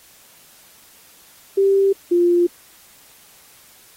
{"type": "tone pair in turn", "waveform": "sine", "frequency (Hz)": [392, 348.8], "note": ["G4", "F4"], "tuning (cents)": [0, -2], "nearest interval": "major second", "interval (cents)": 202, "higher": "first", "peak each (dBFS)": -12, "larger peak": "neither", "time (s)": [[1.57, 1.93], [2.11, 2.47]], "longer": "neither", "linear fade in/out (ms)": 10, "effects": ["white hiss -49 dBFS RMS until 3.96 s", "AAC 48 kbps"]}